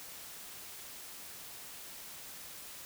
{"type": "silence", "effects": ["white hiss -48 dBFS RMS until 2.85 s"]}